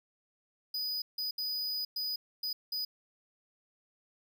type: tone bursts at uneven times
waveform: square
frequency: 4966 Hz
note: D#8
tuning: 4 cents flat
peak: -33 dBFS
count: 6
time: 0.74-1.02 / 1.18-1.31 / 1.38-1.85 / 1.96-2.16 / 2.43-2.53 / 2.72-2.85 s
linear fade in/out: 5 ms
effects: none